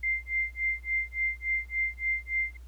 sine tone with tremolo, 2093 Hz, C7, in tune, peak -24 dBFS, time 0.03-2.57 s, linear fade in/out 5 ms, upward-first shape sine, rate 3.5 Hz, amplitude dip 100%, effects added 60 Hz sine -43 dBFS peak until 2.67 s + pink hiss -64 dBFS RMS until 2.67 s

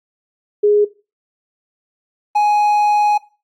sine / triangle tone pair in turn, 415.3 / 834.2 Hz, G#4 / G#5, 0 / +7 cents, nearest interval octave, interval 1207 cents, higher second, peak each -9 dBFS, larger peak neither, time 0.63-0.85 / 2.35-3.18 s, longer second, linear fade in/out 10 ms, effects noise-tail reverb RT60 0.3 s tail -18 dB re dry + AAC 64 kbps

